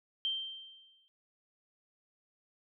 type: tone with exponential decay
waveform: sine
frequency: 3140 Hz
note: G7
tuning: 2 cents sharp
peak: -29 dBFS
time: 0.25-1.08 s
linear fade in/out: 0 ms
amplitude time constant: 180 ms
effects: none